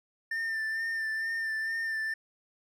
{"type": "tone with vibrato", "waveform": "triangle", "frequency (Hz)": 1792, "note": "A6", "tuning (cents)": 31, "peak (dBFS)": -28, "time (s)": [0.31, 2.14], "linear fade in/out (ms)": 5, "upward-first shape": "sine", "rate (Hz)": 2.2, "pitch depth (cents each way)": 27, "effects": []}